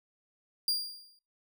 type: tone with exponential decay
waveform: 40% pulse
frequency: 4787 Hz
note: D8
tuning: 32 cents sharp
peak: -23 dBFS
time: 0.68-1.19 s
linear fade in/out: 2 ms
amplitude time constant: 110 ms
effects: noise-tail reverb RT60 0.3 s tail -25 dB re dry